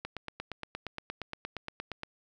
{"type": "click train", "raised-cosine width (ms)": 0.3, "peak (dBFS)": -21, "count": 18, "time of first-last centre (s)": [0.05, 2.034], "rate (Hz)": 8.57, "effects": []}